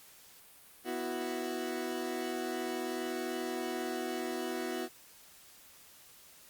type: chord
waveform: 30% pulse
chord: B suspended fourth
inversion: none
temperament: equal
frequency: 246.9 / 329.6 / 370 Hz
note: B3 / E4 / F#4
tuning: 0 / 0 / 0 cents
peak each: -38 / -37 / -35 dBFS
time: 0.84-4.89 s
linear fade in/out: 50 ms
effects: white hiss -57 dBFS RMS until 6.49 s + Opus 48 kbps